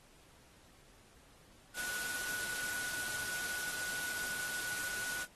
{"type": "tone in noise", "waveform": "sine", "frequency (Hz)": 1470, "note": "F#6", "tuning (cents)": -12, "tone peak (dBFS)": -39, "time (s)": [1.74, 5.27], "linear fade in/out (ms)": 50, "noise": "white", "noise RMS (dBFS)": -41, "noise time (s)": [1.74, 5.27], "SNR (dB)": -1, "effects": ["pink hiss -63 dBFS RMS until 5.35 s", "AAC 32 kbps"]}